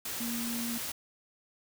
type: tone in noise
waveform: sine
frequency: 234.7 Hz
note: A#3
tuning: 12 cents sharp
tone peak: -34 dBFS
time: 0.2-0.78 s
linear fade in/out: 5 ms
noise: white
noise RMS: -37 dBFS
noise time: 0.05-0.92 s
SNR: 0 dB
effects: none